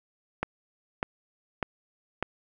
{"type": "click train", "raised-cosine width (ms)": 0.5, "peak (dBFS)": -12, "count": 4, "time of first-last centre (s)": [0.43, 2.226], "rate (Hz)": 1.67, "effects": []}